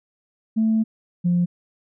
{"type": "tone pair in turn", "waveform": "sine", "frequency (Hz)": [221.1, 175.49], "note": ["A3", "F3"], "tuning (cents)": [9, 9], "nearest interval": "major third", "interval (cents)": 400, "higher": "first", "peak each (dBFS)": [-15, -15], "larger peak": "neither", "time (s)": [[0.56, 0.84], [1.24, 1.46]], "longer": "first", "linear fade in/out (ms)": 20, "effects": ["tanh soft clip ceiling -12 dBFS"]}